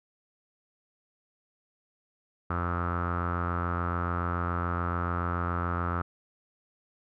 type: tone with low-pass filter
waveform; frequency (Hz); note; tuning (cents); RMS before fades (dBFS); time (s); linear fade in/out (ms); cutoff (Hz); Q
sawtooth; 87; F2; -6; -30; 2.5-6.02; 5; 1300; 8.5
effects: none